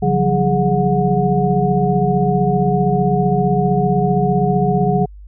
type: tone cluster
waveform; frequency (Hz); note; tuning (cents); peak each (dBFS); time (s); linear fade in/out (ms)
sine; 140.7 / 173.7 / 189.1 / 415.1 / 729; C#3 / F3 / F#3 / G#4 / F#5; +26 / -9 / +38 / -1 / -26; -19; 0.02-5.06; 10
effects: added 50 Hz sine -34 dBFS peak until 5.27 s